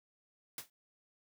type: noise with exponential decay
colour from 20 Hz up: white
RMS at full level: -38 dBFS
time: 0.58-0.7 s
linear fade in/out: 2 ms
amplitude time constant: 24 ms
effects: none